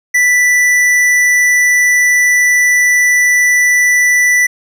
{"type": "tone with tanh clipping", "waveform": "sine", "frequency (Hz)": 1975.5, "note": "B6", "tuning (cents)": 0, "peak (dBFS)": -9, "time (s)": [0.14, 4.47], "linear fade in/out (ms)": 10, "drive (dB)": 14, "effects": []}